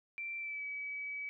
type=tone with pitch glide; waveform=sine; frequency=2349 to 2283 Hz; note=D7 to D7; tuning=0 to -50 cents; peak=-38 dBFS; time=0.18-1.29 s; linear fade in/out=0 ms; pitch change=-50 cents; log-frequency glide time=0.38-0.64 s; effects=none